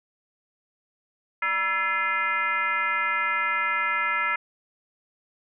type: tone with frequency modulation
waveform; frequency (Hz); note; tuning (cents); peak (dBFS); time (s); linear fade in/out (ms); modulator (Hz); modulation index
sine; 1707; G#6; +47; -22; 1.42-4.36; 5; 373; 1.7
effects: none